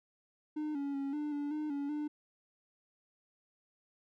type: tone with pitch steps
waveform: triangle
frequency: 303.9 / 281.4 / 276.3 / 297.8 / 289.1 / 303.9 / 283.4 / 298.5 Hz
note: D#4 / C#4 / C#4 / D4 / D4 / D#4 / C#4 / D4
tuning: -41 / +26 / -6 / +24 / -27 / -41 / +38 / +28 cents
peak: -32 dBFS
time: 0.56-2.08 s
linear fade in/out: 10 ms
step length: 190 ms
effects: none